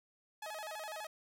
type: tone with vibrato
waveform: sawtooth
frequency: 733 Hz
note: F#5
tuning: 16 cents flat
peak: -38 dBFS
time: 0.42-1.07 s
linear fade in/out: 5 ms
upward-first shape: square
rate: 12 Hz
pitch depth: 260 cents each way
effects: none